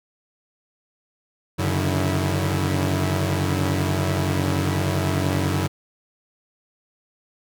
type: tone cluster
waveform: sawtooth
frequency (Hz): 93.2 / 140.4 / 150.7 / 325.7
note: F#2 / C#3 / D3 / E4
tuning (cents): +13 / +22 / +45 / -21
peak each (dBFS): -19 / -22 / -24 / -25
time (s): 1.58-5.68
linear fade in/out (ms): 20
effects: none